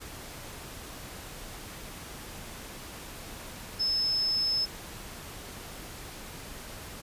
sine tone in noise, 5220 Hz, E8, 18 cents flat, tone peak -25 dBFS, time 3.79-4.66 s, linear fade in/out 20 ms, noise pink, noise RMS -43 dBFS, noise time 0-7.02 s, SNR +15 dB, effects resampled to 32000 Hz

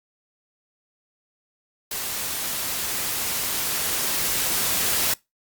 white noise with level ramp, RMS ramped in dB -29 to -22 dBFS, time 1.91-5.14 s, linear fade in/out 5 ms, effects noise-tail reverb RT60 0.2 s tail -23 dB re dry + Opus 48 kbps

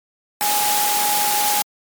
sine tone in noise, 830.6 Hz, G#5, in tune, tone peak -20 dBFS, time 0.41-1.62 s, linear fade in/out 0 ms, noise white, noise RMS -20 dBFS, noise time 0.41-1.62 s, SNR -3 dB, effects high-pass 200 Hz 12 dB/octave + MP3 96 kbps

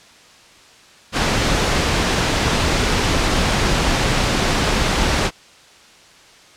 pink noise, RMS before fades -17 dBFS, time 1.12-5.31 s, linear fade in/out 50 ms, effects white hiss -46 dBFS RMS until 6.56 s + low-pass 6000 Hz 12 dB/octave

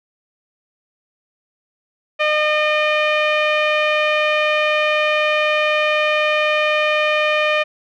sawtooth tone with low-pass filter, 608 Hz, D#5, 40 cents flat, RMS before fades -17 dBFS, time 2.19-7.64 s, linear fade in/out 20 ms, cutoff 2600 Hz, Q 3.3, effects none

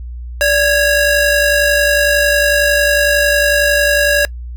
35% pulse ring-modulated tone, 1115 Hz, C#6, 10 cents sharp, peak -5 dBFS, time 0.41-4.25 s, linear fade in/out 0 ms, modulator 532 Hz, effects noise-tail reverb RT60 0.1 s tail -23 dB re dry + added 60 Hz sine -24 dBFS peak until 4.56 s

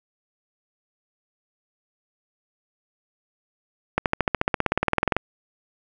accelerating click train, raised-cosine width 0.5 ms, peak -4 dBFS, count 21, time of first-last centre 3.98-5.166 s, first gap 78 ms, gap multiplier 0.97, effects none

